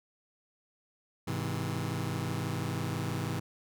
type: chord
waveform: sawtooth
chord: Ab augmented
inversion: none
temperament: just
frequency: 103.83 / 129.78 / 162.23 Hz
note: Ab2 / C3 / E3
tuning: 0 / -14 / -27 cents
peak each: -32 dBFS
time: 1.27-3.4 s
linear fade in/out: 10 ms
effects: none